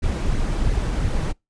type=noise with flanger; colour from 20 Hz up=brown; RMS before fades=-21 dBFS; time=0.02-1.33 s; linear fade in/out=20 ms; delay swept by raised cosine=0.45 to 6.35 ms; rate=2.9 Hz; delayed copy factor=+0.5; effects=noise-tail reverb RT60 0.2 s tail -26 dB re dry + resampled to 22050 Hz